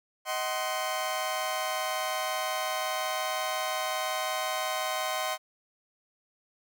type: chord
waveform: sawtooth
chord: C diminished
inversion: first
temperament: just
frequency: 627.9 / 753.5 / 1046.5 Hz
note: Eb5 / Gb5 / C6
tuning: +16 / +31 / 0 cents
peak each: -30 dBFS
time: 0.25-5.38 s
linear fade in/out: 50 ms
effects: none